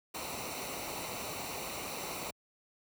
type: noise with comb filter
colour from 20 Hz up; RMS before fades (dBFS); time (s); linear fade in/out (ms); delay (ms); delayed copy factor
pink; -40; 0.14-2.31; 10; 0.6; -0.65
effects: high-pass 60 Hz 12 dB/octave